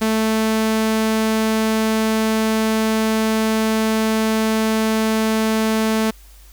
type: tone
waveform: sawtooth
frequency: 220 Hz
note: A3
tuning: in tune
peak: -12 dBFS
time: 0.01-6.11 s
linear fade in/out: 10 ms
effects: added 50 Hz sine -42 dBFS peak until 6.52 s + white hiss -50 dBFS RMS until 6.52 s